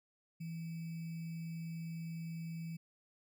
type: tone with sample-and-hold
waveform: sine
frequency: 164.81 Hz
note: E3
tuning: in tune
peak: -40 dBFS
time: 0.4-2.77 s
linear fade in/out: 10 ms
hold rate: 2450 Hz
effects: none